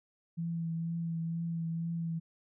sine tone with vibrato, 166.2 Hz, E3, 15 cents sharp, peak -32 dBFS, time 0.37-2.2 s, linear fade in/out 20 ms, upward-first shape triangle, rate 2.1 Hz, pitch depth 23 cents each way, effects none

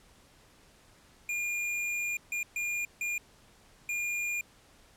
square tone bursts at uneven times, 2416 Hz, D7, 48 cents sharp, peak -31 dBFS, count 5, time 1.29-2.17 / 2.32-2.43 / 2.56-2.85 / 3.01-3.18 / 3.89-4.41 s, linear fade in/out 2 ms, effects pink hiss -60 dBFS RMS until 4.96 s + low-pass 11000 Hz 12 dB/octave

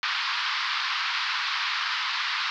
pink band-pass noise, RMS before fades -28 dBFS, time 0.03-2.5 s, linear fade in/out 0 ms, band 1000 to 4900 Hz, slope 48 dB/octave, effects none

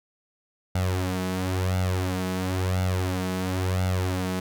sawtooth tone with flanger, 92.5 Hz, F#2, in tune, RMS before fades -26 dBFS, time 0.75-4.4 s, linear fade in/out 5 ms, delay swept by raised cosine 1.4 to 4.7 ms, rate 0.97 Hz, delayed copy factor +0.75, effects none

